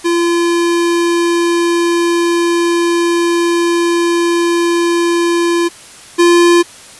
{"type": "tone pair in turn", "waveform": "square", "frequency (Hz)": [342.2, 345.4], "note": ["F4", "F4"], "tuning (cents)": [-35, -19], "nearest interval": "unison", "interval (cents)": 16, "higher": "second", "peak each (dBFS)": [-11, -6], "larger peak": "second", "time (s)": [[0.04, 5.69], [6.18, 6.63]], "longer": "first", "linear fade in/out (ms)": 20, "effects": ["white hiss -36 dBFS RMS until 6.99 s", "resampled to 24000 Hz"]}